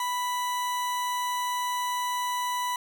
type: tone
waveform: 40% pulse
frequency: 987.8 Hz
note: B5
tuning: in tune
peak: -26 dBFS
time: 0-2.76 s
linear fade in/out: 2 ms
effects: 11-bit